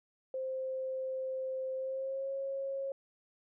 sine tone with pitch glide, 523.3 to 544.3 Hz, C5 to C#5, 0 to -32 cents, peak -34 dBFS, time 0.34-2.92 s, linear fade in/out 2 ms, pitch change +68 cents, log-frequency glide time 1.76-2.31 s, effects none

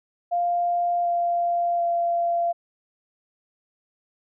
sine tone with pitch steps, 698.5 / 692.9 / 687.3 Hz, F5 / F5 / F5, 0 / -14 / -28 cents, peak -20 dBFS, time 0.31-2.53 s, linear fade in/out 20 ms, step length 740 ms, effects none

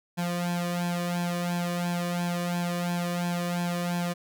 sawtooth tone with flanger, 174.61 Hz, F3, in tune, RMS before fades -29 dBFS, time 0.17-4.14 s, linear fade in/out 20 ms, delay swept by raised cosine 1.2 to 1.73 ms, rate 2.9 Hz, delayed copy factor +0.9, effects none

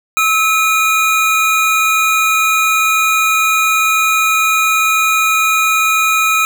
square tone pair together, 1297 / 2446 Hz, E6 / D#7, -28 / -30 cents, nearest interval major seventh, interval 1098 cents, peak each -14 dBFS, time 0.17-6.45 s, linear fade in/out 0 ms, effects none

